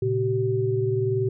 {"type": "tone cluster", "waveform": "sine", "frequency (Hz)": [115.1, 135.9, 383.2], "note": ["A#2", "C#3", "G4"], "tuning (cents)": [-22, -34, -39], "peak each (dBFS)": [-25, -30, -23], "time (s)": [0.02, 1.29], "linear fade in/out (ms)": 5, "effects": []}